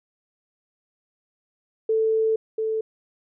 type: tone pair in turn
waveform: sine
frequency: 442.2 / 440.2 Hz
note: A4 / A4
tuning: +9 / +1 cents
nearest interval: unison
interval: 8 cents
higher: first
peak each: -18 / -22 dBFS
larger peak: first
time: 1.89-2.36 / 2.58-2.81 s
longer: first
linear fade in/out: 5 ms
effects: none